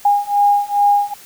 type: beating tone pair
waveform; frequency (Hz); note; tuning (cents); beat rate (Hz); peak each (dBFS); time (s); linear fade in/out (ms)
sine; 814 / 816.4; G#5 / G#5; -35 / -30; 2.4; -15 / -14; 0.05-1.14; 5
effects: white hiss -41 dBFS RMS until 1.25 s